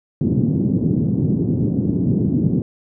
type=band-pass noise; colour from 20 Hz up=pink; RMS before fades=-18 dBFS; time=0.21-2.62 s; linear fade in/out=2 ms; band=120 to 300 Hz; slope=24 dB/octave; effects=none